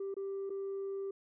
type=tone with dropouts; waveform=sine; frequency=392 Hz; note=G4; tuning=in tune; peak=-34 dBFS; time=0-1.11 s; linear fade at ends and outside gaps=5 ms; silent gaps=0.142-0.166 / 0.496-0.502 s; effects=tanh soft clip ceiling -34 dBFS